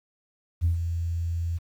sine tone with ADSR envelope, 84.4 Hz, E2, 41 cents sharp, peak -17 dBFS, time 0.61-1.59 s, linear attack 36 ms, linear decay 120 ms, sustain -8 dB, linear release 25 ms, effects tanh soft clip ceiling -15 dBFS + 9-bit

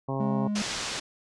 harmonic tone, 134.9 Hz, C#3, 47 cents flat, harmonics 1 / 2 / 3 / 4 / 5 / 6 / 7 / 8, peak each -31 / -34 / -36 / -37 / -38 / -39 / -39 / -40 dBFS, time 0.08-0.48 s, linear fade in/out 10 ms
triangle tone, 207.7 Hz, G#3, in tune, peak -24 dBFS, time 0.2-0.62 s, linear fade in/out 2 ms
white low-pass noise, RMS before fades -33 dBFS, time 0.55-1 s, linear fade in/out 10 ms, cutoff 6600 Hz, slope 24 dB/octave
effects resampled to 24000 Hz

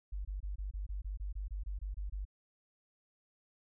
sine tone bursts, 49 Hz, G1, in tune, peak -36 dBFS, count 14, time 0.12-2.252 s, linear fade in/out 10 ms, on 130 ms, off 24 ms, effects none

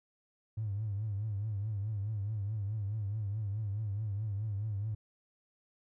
triangle tone with vibrato, 104.2 Hz, G#2, 6 cents sharp, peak -29 dBFS, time 0.57-4.95 s, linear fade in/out 10 ms, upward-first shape triangle, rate 4.7 Hz, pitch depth 130 cents each way, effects tanh soft clip ceiling -30 dBFS

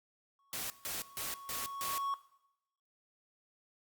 triangle tone with exponential growth, 1108.7 Hz, C#6, in tune, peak -29 dBFS, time 0.39-2.14 s, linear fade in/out 1 ms, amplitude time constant 380 ms
white noise bursts, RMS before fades -39 dBFS, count 5, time 0.53-1.98 s, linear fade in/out 0 ms, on 170 ms, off 150 ms
effects noise-tail reverb RT60 0.8 s tail -17 dB re dry + Opus 48 kbps

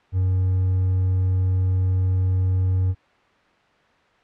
triangle tone with hard clipping, 93 Hz, F#2, 9 cents sharp, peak -18 dBFS, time 0.12-2.95 s, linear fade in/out 50 ms, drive 5 dB, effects white hiss -57 dBFS RMS until 4.23 s + low-pass 2000 Hz 12 dB/octave

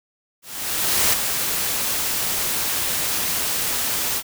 white noise with ADSR envelope, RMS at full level -17 dBFS, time 0.42-4.23 s, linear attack 710 ms, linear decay 12 ms, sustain -6 dB, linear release 55 ms, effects none

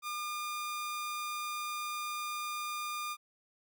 sawtooth tone, 1208 Hz, D6, 48 cents sharp, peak -32 dBFS, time 0.02-3.17 s, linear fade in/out 50 ms, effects none

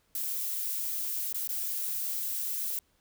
violet noise with dropouts, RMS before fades -33 dBFS, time 0.15-2.79 s, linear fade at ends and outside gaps 1 ms, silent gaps 1.327-1.344 / 1.474-1.49 s, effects pink hiss -70 dBFS RMS until 3 s

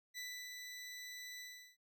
20% pulse tone with ADSR envelope, 1983 Hz, B6, 7 cents sharp, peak -38 dBFS, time 0.14-1.77 s, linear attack 39 ms, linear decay 300 ms, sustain -4 dB, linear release 370 ms, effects none

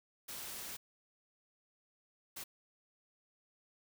white noise bursts at uneven times, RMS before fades -45 dBFS, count 2, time 0.28-0.77 / 2.36-2.44 s, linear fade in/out 10 ms, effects none

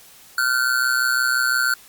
square ring-modulated tone, 1463 Hz, F#6, 20 cents flat, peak -15 dBFS, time 0.38-1.74 s, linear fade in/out 2 ms, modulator 62.9 Hz, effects white hiss -47 dBFS RMS until 1.88 s + Opus 48 kbps

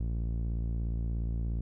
sawtooth tone with low-pass filter, 57 Hz, A#1, 38 cents flat, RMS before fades -32 dBFS, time 0-1.61 s, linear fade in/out 5 ms, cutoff 210 Hz, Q 0.61, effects none

